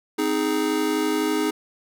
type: chord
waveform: square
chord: Ab major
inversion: first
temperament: just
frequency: 259.6 / 311.5 / 415.3 Hz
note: C4 / Eb4 / Ab4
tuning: -13 / +2 / 0 cents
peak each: -29 / -24 / -26 dBFS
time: 0.18-1.51 s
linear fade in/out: 10 ms
effects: none